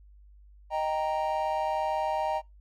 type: chord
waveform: triangle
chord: Eb major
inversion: none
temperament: equal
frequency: 622.3 / 784 / 932.3 Hz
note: Eb5 / G5 / Bb5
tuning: 0 / 0 / 0 cents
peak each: -29 dBFS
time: 0.7-2.42 s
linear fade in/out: 50 ms
effects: noise-tail reverb RT60 0.2 s tail -24 dB re dry + added 50 Hz sine -51 dBFS peak until 2.6 s